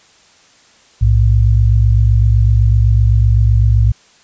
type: tone pair together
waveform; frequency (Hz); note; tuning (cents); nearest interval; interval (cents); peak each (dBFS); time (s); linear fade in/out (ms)
sine; 60.9 / 108.77; B1 / A2; -24 / -19; minor seventh; 1005; -10; 1.01-3.92; 10
effects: white hiss -48 dBFS RMS until 4.23 s + resampled to 16000 Hz